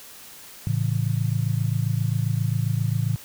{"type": "chord", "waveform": "sine", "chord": "A major", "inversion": "none", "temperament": "just", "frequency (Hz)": [110, 137.5, 165], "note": ["A2", "C#3", "E3"], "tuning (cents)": [0, -14, 2], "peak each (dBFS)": [-23, -25, -29], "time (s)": [0.67, 3.16], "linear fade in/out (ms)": 0, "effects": ["white hiss -44 dBFS RMS until 3.24 s"]}